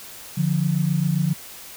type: tone pair together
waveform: sine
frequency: 147.13 / 174.61 Hz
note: D3 / F3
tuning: +4 / 0 cents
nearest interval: minor third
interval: 296 cents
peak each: -21 dBFS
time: 0.37-1.34 s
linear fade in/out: 10 ms
effects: white hiss -40 dBFS RMS until 1.76 s